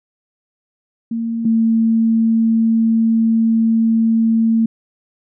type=tone pair in turn; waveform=sine; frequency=229.2 / 225.7 Hz; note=A#3 / A3; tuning=-29 / +44 cents; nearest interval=unison; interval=27 cents; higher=first; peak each=-18 / -11 dBFS; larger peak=second; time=1.11-1.45 / 1.45-4.66 s; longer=second; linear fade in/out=5 ms; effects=none